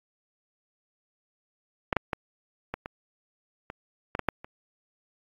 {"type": "clicks", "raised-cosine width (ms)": 0.5, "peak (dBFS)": [-9, -7, -13, -16, -20, -22, -14, -13, -8, -26], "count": 10, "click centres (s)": [1.928, 1.967, 2.132, 2.74, 2.859, 3.701, 4.151, 4.193, 4.287, 4.445], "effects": ["AAC 32 kbps"]}